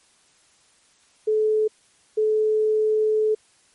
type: tone pair in turn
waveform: sine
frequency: 431.7 / 431.7 Hz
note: A4 / A4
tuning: -33 / -33 cents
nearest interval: unison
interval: 0 cents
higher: neither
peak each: -17 dBFS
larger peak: neither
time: 1.27-1.68 / 2.17-3.35 s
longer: second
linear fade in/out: 10 ms
effects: white hiss -59 dBFS RMS until 3.74 s + MP3 48 kbps